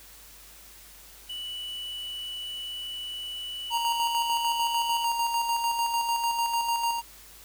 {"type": "tone", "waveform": "triangle", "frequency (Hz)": 2960, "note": "F#7", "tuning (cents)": 0, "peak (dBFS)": -32, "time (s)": [1.29, 5.05], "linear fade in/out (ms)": 10}
{"type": "tone with tremolo", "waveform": "square", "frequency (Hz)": 933, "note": "A#5", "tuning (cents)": 1, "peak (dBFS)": -24, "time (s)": [3.7, 7.02], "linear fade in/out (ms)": 50, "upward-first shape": "square", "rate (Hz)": 6.7, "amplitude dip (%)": 40}
{"effects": ["added 50 Hz sine -56 dBFS peak until 7.44 s", "white hiss -50 dBFS RMS until 7.44 s"]}